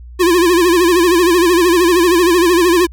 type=tone with vibrato; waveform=square; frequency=349.2 Hz; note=F4; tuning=in tune; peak=-9 dBFS; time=0.19-2.87 s; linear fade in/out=20 ms; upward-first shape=sine; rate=13 Hz; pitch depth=100 cents each way; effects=added 60 Hz sine -31 dBFS peak until 2.92 s